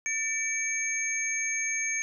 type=tone cluster; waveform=sine; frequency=1793 / 2293 / 6450 Hz; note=A6 / D7 / G8; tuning=+32 / -42 / +48 cents; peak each=-36 / -30 / -31 dBFS; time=0.06-2.02 s; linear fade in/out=0 ms; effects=none